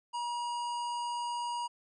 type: harmonic tone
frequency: 956 Hz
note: A#5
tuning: 43 cents sharp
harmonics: 1 / 3 / 5 / 7 / 9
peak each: -33 / -45 / -48 / -54 / -51 dBFS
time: 0.13-1.68 s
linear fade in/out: 20 ms
effects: none